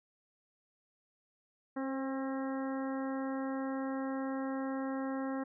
harmonic tone with a mistuned harmonic, 268.2 Hz, C4, 43 cents sharp, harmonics 1 / 2 / 3 / 4 / 5 / 6 / 7, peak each -35 / -41 / -45 / -47 / -49 / -51 / -52 dBFS, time 1.76-5.44 s, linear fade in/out 10 ms, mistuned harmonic 2, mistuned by -18 cents, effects none

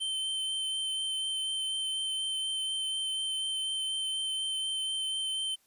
square tone with vibrato, 3095 Hz, G7, 23 cents flat, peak -31 dBFS, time 0-5.56 s, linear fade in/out 20 ms, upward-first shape sine, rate 4.1 Hz, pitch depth 11 cents each way, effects white hiss -68 dBFS RMS until 5.66 s + resampled to 32000 Hz

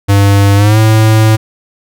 square tone with pitch glide, 100 to 109.68 Hz, G2 to A2, +35 to -5 cents, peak -5 dBFS, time 0.08-1.37 s, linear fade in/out 20 ms, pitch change +160 cents, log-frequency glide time 0.56-0.78 s, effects none

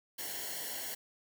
white noise with comb filter, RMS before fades -40 dBFS, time 0.18-0.95 s, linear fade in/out 10 ms, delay 0.81 ms, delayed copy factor -0.7, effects none

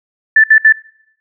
sine tone bursts, 1759 Hz, A6, 1 cent flat, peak -3 dBFS, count 3, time 0.36-0.725 s, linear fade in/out 5 ms, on 79 ms, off 64 ms, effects noise-tail reverb RT60 0.7 s tail -22 dB re dry

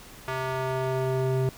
square tone with band-pass filter sweep, 130.81 Hz, C3, in tune, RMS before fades -27 dBFS, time 0.28-1.49 s, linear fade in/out 0 ms, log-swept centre 1300 to 290 Hz, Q 0.91, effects pink hiss -47 dBFS RMS until 1.57 s

